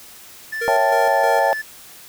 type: tone with pitch glide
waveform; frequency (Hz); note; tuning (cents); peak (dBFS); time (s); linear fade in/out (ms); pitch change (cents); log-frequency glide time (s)
triangle; 1760 to 1744.8; A6 to A6; 0 to -15; -22; 0.52-1.62; 10; -15; 1-1.29
type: tone with tremolo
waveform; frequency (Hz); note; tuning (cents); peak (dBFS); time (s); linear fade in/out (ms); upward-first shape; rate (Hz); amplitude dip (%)
square; 466.2; A#4; 0; -23; 0.61-1.52; 10; square; 3.2; 55
type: chord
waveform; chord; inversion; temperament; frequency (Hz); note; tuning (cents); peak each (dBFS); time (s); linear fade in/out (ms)
sine; A dominant seventh; first; equal; 554.4 / 659.3 / 784 / 880; C#5 / E5 / G5 / A5; 0 / 0 / 0 / 0; -20; 0.68-1.53; 0
effects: white hiss -42 dBFS RMS until 2.08 s